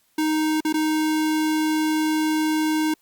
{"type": "tone with dropouts", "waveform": "square", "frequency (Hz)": 311.1, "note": "D#4", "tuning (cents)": 0, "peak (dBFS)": -20, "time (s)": [0.18, 2.94], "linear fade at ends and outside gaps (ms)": 5, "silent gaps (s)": [[0.606, 0.649], [0.727, 0.74]], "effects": ["white hiss -64 dBFS RMS until 3.01 s", "Opus 48 kbps"]}